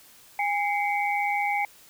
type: tone cluster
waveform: sine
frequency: 817 / 2088 / 2263 Hz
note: G#5 / C7 / C#7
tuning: -29 / -4 / +35 cents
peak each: -25 / -30 / -30 dBFS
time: 0.39-1.65 s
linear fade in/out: 2 ms
effects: white hiss -53 dBFS RMS until 1.89 s